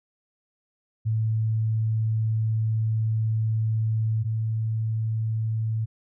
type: tone pair in turn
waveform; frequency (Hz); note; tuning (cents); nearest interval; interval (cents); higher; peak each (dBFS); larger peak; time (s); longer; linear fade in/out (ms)
sine; 110.5 / 110.93; A2 / A2; +8 / +15; unison; 7; second; -21 / -23; first; 1.05-4.24 / 4.24-5.86; first; 20
effects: none